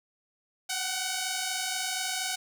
5% pulse tone pair together, 737 / 761.2 Hz, F#5 / F#5, -7 / +49 cents, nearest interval minor second, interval 56 cents, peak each -21 dBFS, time 0.69-2.36 s, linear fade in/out 10 ms, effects none

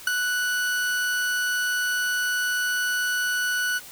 40% pulse tone with ADSR envelope, 1480 Hz, F#6, in tune, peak -15 dBFS, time 0.07-3.8 s, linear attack 4 ms, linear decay 8 ms, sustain -7 dB, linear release 31 ms, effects white hiss -43 dBFS RMS until 3.91 s

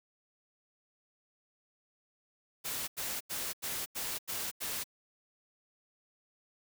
white noise bursts, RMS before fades -37 dBFS, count 7, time 2.64-4.842 s, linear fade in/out 20 ms, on 240 ms, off 87 ms, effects none

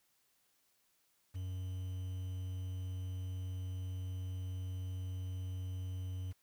triangle tone with quantisation, 92.4 Hz, F#2, 2 cents flat, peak -36 dBFS, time 1.34-6.33 s, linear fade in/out 20 ms, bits 10, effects white hiss -75 dBFS RMS until 6.42 s

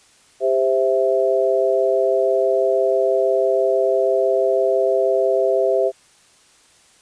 sine chord, C major, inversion second, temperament equal with one note detuned, 397.2 / 523.3 / 659.3 Hz, G4 / C5 / E5, +23 / 0 / 0 cents, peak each -19 dBFS, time 0.4-5.92 s, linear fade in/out 50 ms, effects white hiss -53 dBFS RMS until 7.01 s + resampled to 22050 Hz

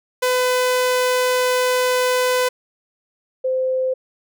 sawtooth / sine tone pair in turn, 503 / 517.7 Hz, B4 / C5, +32 / -18 cents, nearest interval unison, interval 50 cents, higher second, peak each -12 / -17 dBFS, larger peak first, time 0.22-2.49 / 3.44-3.94 s, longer first, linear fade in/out 10 ms, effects none

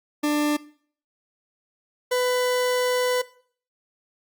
40% pulse tone pair in turn, 296.5 / 498.7 Hz, D4 / B4, +17 / +17 cents, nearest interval major sixth, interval 900 cents, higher second, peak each -19 dBFS, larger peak neither, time 0.23-0.57 / 2.11-3.22 s, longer second, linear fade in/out 10 ms, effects noise-tail reverb RT60 0.5 s tail -19 dB re dry + Opus 48 kbps

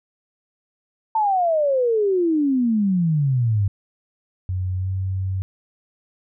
sine exponential sweep, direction down, 902 to 96 Hz, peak -16 dBFS, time 1.15-3.68 s, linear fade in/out 5 ms
sine tone with pitch glide, 92.3 to 94.73 Hz, F#2 to F#2, -4 to +41 cents, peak -21 dBFS, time 4.49-5.42 s, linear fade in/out 0 ms, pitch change +45 cents, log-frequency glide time 4.77-4.89 s
effects none

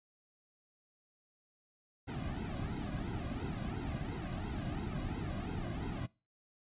brown noise with flanger, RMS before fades -39 dBFS, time 2.07-6.07 s, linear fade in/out 20 ms, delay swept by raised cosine 1.7 to 2.26 ms, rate 2.9 Hz, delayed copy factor -0.95, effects noise-tail reverb RT60 0.3 s tail -23 dB re dry + resampled to 8000 Hz

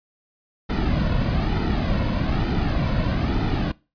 brown noise with flanger, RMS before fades -22 dBFS, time 0.69-3.72 s, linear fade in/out 10 ms, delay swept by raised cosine 1.8 to 2.5 ms, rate 1.1 Hz, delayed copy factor -0.6, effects noise-tail reverb RT60 0.3 s tail -22 dB re dry + resampled to 11025 Hz

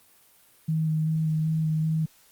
sine tone with vibrato, 157.7 Hz, D#3, 24 cents sharp, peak -22 dBFS, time 0.68-2.06 s, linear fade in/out 10 ms, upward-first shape square, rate 2.6 Hz, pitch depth 12 cents each way, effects white hiss -58 dBFS RMS until 2.31 s + Opus 32 kbps

